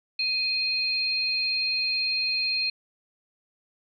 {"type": "tone pair together", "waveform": "sine", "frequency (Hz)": [2495, 4206], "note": ["D#7", "C8"], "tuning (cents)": [4, 8], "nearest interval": "major sixth", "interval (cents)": 904, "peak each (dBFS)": [-28, -25], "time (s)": [0.19, 2.7], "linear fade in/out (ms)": 5, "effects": []}